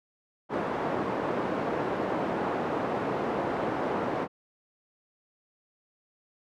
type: band-pass noise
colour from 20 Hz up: pink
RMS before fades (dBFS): -30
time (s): 0.49-4.28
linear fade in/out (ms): 50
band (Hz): 270 to 1000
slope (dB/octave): 12
effects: none